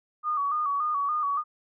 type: tone with vibrato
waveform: sine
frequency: 1174.7 Hz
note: D6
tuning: in tune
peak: -24 dBFS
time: 0.23-1.44 s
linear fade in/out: 50 ms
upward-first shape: square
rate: 3.5 Hz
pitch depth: 68 cents each way
effects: none